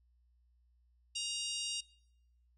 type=harmonic tone; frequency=939 Hz; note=A#5; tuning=12 cents sharp; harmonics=3 / 4 / 5 / 6 / 7 / 8 / 9 / 10; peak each=-39 / -44 / -44 / -44 / -50 / -48 / -47 / -52 dBFS; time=1.15-1.81 s; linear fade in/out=10 ms; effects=noise-tail reverb RT60 0.8 s tail -23 dB re dry + added 60 Hz sine -67 dBFS peak until 2.57 s